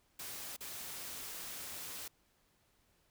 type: noise with dropouts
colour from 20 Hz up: white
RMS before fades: -45 dBFS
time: 0.19-2.08 s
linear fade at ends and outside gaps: 5 ms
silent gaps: 0.565-0.606 s
effects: pink hiss -73 dBFS RMS until 3.1 s